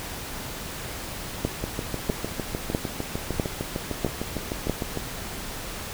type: two click trains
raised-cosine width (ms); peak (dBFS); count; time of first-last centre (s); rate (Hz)
2; -9 / -14; 6 / 23; 1.45-4.697 / 1.64-4.973; 1.54 / 6.6
effects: pink hiss -35 dBFS RMS until 5.93 s